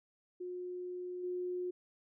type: tone with level steps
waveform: sine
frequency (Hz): 360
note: F#4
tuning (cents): -47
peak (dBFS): -39 / -35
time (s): 0.4-1.71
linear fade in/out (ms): 10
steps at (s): 1.23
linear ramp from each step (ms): 10
effects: none